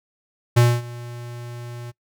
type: tone with ADSR envelope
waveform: square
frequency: 120 Hz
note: B2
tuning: 49 cents flat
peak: -11 dBFS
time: 0.56-1.92 s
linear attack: 15 ms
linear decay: 240 ms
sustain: -22 dB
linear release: 25 ms
effects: noise-tail reverb RT60 0.1 s tail -22 dB re dry